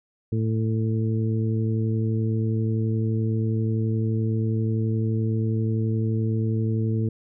harmonic tone, 111 Hz, A2, 16 cents sharp, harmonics 1 / 2 / 3 / 4, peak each -22 / -28 / -32 / -34 dBFS, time 0.32-7.09 s, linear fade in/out 5 ms, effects none

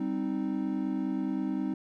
triangle chord, C minor, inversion second, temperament equal, 196 / 261.6 / 311.1 Hz, G3 / C4 / Eb4, 0 / 0 / 0 cents, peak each -32 / -30 / -31 dBFS, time 0-1.74 s, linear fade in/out 5 ms, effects none

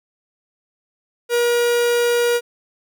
45% pulse tone, 477.7 Hz, A#4, 42 cents sharp, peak -15 dBFS, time 1.29-2.41 s, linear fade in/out 50 ms, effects none

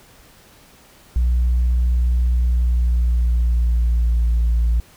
sine tone with pitch glide, 60.7 to 57.56 Hz, B1 to A#1, -29 to -21 cents, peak -12 dBFS, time 1.16-4.8 s, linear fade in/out 0 ms, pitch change -92 cents, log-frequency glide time 2.43-4.36 s, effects tanh soft clip ceiling -12 dBFS + pink hiss -49 dBFS RMS until 4.96 s

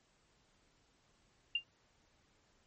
sine tone with exponential decay, 2794 Hz, F7, in tune, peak -27 dBFS, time 1.55-1.64 s, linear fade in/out 5 ms, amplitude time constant 18 ms, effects pink hiss -72 dBFS RMS until 2.66 s + MP3 32 kbps

